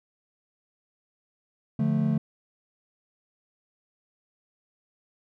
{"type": "chord", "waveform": "triangle", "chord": "D minor", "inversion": "none", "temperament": "just", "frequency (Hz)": [146.83, 176.2, 220.2], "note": ["D3", "F3", "A3"], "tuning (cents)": [0, 16, 2], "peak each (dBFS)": [-24, -27, -23], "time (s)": [1.79, 2.18], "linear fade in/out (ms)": 5, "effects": []}